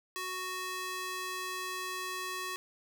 square tone with high-pass filter, 370 Hz, F#4, in tune, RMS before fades -38 dBFS, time 0.16-2.56 s, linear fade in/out 0 ms, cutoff 990 Hz, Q 0.72, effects none

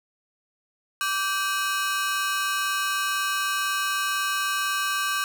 sawtooth ring-modulated tone, 1362 Hz, F6, 44 cents flat, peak -17 dBFS, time 1.01-5.24 s, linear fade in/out 0 ms, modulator 200 Hz, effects none

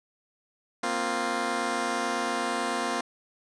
10% pulse chord, Bb suspended second, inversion none, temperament just, 233.1 / 262.2 / 349.6 Hz, Bb3 / C4 / F4, 0 / +4 / +2 cents, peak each -24 dBFS, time 0.83-3.01 s, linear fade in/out 5 ms, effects resampled to 22050 Hz

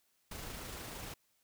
pink noise with amplitude modulation, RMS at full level -44 dBFS, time 0.31-1.14 s, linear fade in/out 5 ms, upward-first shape sine, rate 26.5 Hz, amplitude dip 25%, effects white hiss -75 dBFS RMS until 1.43 s

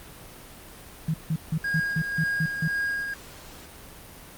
sine tone bursts, 159.1 Hz, D#3, 39 cents sharp, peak -22 dBFS, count 8, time 1.08-2.68 s, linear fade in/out 5 ms, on 60 ms, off 160 ms
triangle tone with tremolo, 1631 Hz, G#6, 32 cents flat, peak -22 dBFS, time 1.64-3.14 s, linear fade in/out 5 ms, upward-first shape sine, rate 1.9 Hz, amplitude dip 45%
effects pink hiss -45 dBFS RMS until 4.37 s + Opus 32 kbps

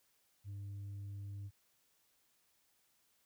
sine tone, 100 Hz, G2, 35 cents sharp, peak -40 dBFS, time 0.44-1.51 s, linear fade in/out 50 ms, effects tanh soft clip ceiling -42 dBFS + white hiss -75 dBFS RMS until 3.25 s

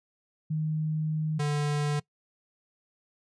sine / square tone pair in turn, 155.56 / 147.14 Hz, D#3 / D3, 0 / +4 cents, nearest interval minor second, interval 96 cents, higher first, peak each -26 dBFS, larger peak neither, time 0.5-1.39 / 1.39-2 s, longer first, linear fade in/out 10 ms, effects noise-tail reverb RT60 0.1 s tail -22 dB re dry + resampled to 22050 Hz

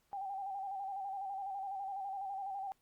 sine tone with vibrato, 784 Hz, G5, in tune, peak -38 dBFS, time 0.13-2.72 s, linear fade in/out 0 ms, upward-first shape square, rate 12 Hz, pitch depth 44 cents each way, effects pink hiss -75 dBFS RMS until 2.81 s + Opus 48 kbps

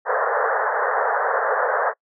pink band-pass noise, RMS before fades -21 dBFS, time 0.05-1.94 s, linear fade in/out 50 ms, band 440 to 1800 Hz, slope 96 dB/octave, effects noise-tail reverb RT60 0.1 s tail -26 dB re dry

